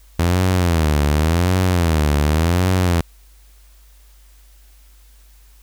sawtooth tone with vibrato, 82.41 Hz, E2, in tune, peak -10 dBFS, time 0.19-3.01 s, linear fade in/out 5 ms, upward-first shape sine, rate 0.89 Hz, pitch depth 210 cents each way, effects added 50 Hz sine -45 dBFS peak until 5.62 s + white hiss -55 dBFS RMS until 5.62 s

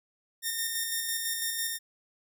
5% pulse tone with tremolo, 1827 Hz, A#6, 35 cents flat, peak -18 dBFS, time 0.42-1.79 s, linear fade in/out 50 ms, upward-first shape square, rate 6 Hz, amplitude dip 30%, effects none

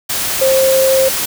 sine tone in noise, 530 Hz, C5, 22 cents sharp, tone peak -9 dBFS, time 0.41-1.09 s, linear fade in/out 10 ms, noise white, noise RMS -18 dBFS, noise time 0.09-1.26 s, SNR +6 dB, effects none

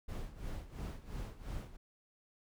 brown noise with tremolo, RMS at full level -40 dBFS, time 0.08-1.77 s, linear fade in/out 10 ms, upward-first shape sine, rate 2.9 Hz, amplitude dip 80%, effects none

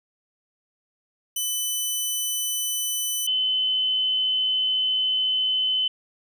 10% pulse / sine tone pair in turn, 3000 / 3038 Hz, F#7 / F#7, +23 / +45 cents, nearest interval unison, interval 22 cents, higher second, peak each -16 / -20 dBFS, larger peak first, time 1.36-3.27 / 3.27-5.88 s, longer second, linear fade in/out 5 ms, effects none

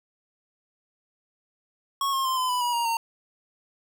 square tone with pitch steps, 1101 / 1072.8 / 1045.2 / 1018.4 / 992.3 / 966.8 / 942 / 917.8 Hz, C#6 / C6 / C6 / C6 / B5 / B5 / A#5 / A#5, -12 / +43 / -2 / -47 / +8 / -37 / +18 / -27 cents, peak -24 dBFS, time 2.01-2.97 s, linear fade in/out 2 ms, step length 120 ms, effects none

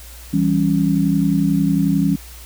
sine chord, C# diminished, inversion first, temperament equal, 164.81 / 196 / 277.2 Hz, E3 / G3 / C#4, 0 / 0 / 0 cents, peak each -18 dBFS, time 0.33-2.16 s, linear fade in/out 10 ms, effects added 60 Hz sine -37 dBFS peak until 2.45 s + white hiss -41 dBFS RMS until 2.45 s

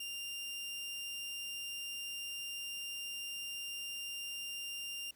sawtooth tone, 2794 Hz, F7, in tune, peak -37 dBFS, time 0-5.11 s, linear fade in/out 5 ms, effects pink hiss -67 dBFS RMS until 5.15 s + high-pass 80 Hz 12 dB/octave

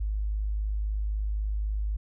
sine tone, 51.91 Hz, G#1, in tune, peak -26 dBFS, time 0-1.97 s, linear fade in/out 10 ms, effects none

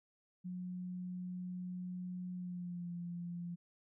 sine tone with pitch glide, 180.9 to 173.43 Hz, F#3 to F3, -39 to -12 cents, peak -40 dBFS, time 0.44-3.56 s, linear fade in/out 20 ms, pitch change -73 cents, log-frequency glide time 2.34-2.91 s, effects none

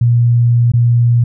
sine tone with dropouts, 119.2 Hz, A#2, 39 cents sharp, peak -7 dBFS, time 0.01-1.24 s, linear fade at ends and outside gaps 5 ms, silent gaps 0.719-0.736 s, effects none

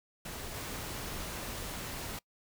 pink noise with level steps, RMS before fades -42 / -40 dBFS, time 0.25-2.19 s, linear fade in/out 5 ms, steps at 0.54 s, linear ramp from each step 5 ms, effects noise-tail reverb RT60 0.1 s tail -24 dB re dry

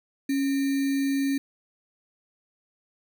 sine tone with sample-and-hold, 275.1 Hz, C#4, 13 cents flat, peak -22 dBFS, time 0.29-1.38 s, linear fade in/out 5 ms, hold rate 2100 Hz, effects none

